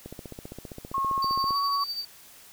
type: click train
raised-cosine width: 2 ms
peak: -25 dBFS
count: 23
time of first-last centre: 0.06-1.507 s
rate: 15.2 Hz
type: tone with pitch glide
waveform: sine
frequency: 1085 to 1123.3 Hz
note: C#6 to C#6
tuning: -37 to +23 cents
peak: -24 dBFS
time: 0.94-1.84 s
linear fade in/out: 5 ms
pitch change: +60 cents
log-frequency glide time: 1.44-1.56 s
type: tone with tremolo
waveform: triangle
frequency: 4619 Hz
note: D8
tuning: 30 cents flat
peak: -27 dBFS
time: 1.22-2.05 s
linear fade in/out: 5 ms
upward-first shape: sine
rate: 12 Hz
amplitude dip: 60%
effects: white hiss -51 dBFS RMS until 2.52 s